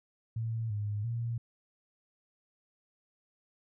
sine tone with pitch steps, 113.4 / 104 / 116.9 Hz, A#2 / G#2 / A#2, -47 / +3 / +5 cents, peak -31 dBFS, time 0.36-1.38 s, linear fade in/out 5 ms, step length 340 ms, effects none

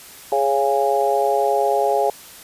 harmonic tone with a mistuned harmonic, 138.59 Hz, C#3, in tune, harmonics 3 / 4 / 5 / 6, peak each -21 / -21 / -21 / -21 dBFS, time 0.32-2.1 s, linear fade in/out 2 ms, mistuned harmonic 6, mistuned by -18 cents, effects white hiss -41 dBFS RMS until 2.43 s + resampled to 32000 Hz

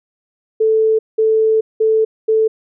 sine tone bursts at uneven times, 440 Hz, A4, in tune, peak -10 dBFS, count 4, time 0.6-0.99 / 1.18-1.61 / 1.8-2.05 / 2.28-2.48 s, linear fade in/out 10 ms, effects none

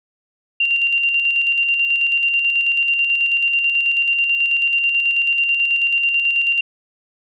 sine tone with tremolo, 2773 Hz, F7, 13 cents flat, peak -13 dBFS, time 0.6-6.61 s, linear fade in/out 5 ms, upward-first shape square, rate 9.2 Hz, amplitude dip 35%, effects none

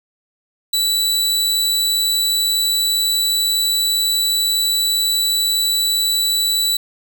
sawtooth tone, 3951 Hz, B7, in tune, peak -12 dBFS, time 0.73-6.77 s, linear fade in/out 5 ms, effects none

